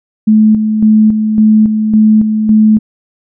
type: tone with tremolo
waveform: sine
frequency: 216 Hz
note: A3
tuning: 32 cents flat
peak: -3 dBFS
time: 0.27-2.79 s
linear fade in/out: 10 ms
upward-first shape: square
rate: 1.8 Hz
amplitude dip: 50%
effects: none